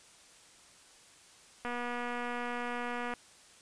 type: click train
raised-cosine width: 0.5 ms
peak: -23 dBFS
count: 361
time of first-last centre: 1.65-3.138 s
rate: 242 Hz
effects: white hiss -58 dBFS RMS until 3.61 s + resampled to 22050 Hz